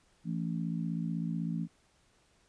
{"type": "harmonic tone", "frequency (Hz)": 56, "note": "A1", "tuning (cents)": 31, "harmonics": [3, 4, 5], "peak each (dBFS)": [-33, -37, -41], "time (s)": [0.24, 1.68], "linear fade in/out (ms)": 50, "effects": ["pink hiss -68 dBFS RMS until 2.48 s", "resampled to 22050 Hz"]}